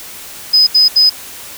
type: tone bursts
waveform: sine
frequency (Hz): 5030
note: D#8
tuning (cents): +18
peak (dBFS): -5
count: 3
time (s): 0.53-1.098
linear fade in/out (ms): 10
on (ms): 140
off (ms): 74
effects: white hiss -31 dBFS RMS until 1.57 s